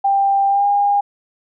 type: tone with pitch glide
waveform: sine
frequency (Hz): 791 to 810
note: G5 to G#5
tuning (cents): +15 to -43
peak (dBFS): -12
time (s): 0.04-1.01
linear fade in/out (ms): 10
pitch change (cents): +42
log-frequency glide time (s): 0.48-0.66
effects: none